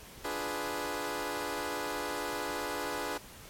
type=chord; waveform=15% pulse; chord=D diminished seventh; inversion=none; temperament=equal; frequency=293.7 / 349.2 / 415.3 / 493.9 Hz; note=D4 / F4 / Ab4 / Cb5; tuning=0 / 0 / 0 / 0 cents; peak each=-33 / -35 / -32 / -32 dBFS; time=0.24-3.18 s; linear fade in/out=10 ms; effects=pink hiss -50 dBFS RMS until 3.49 s + MP3 64 kbps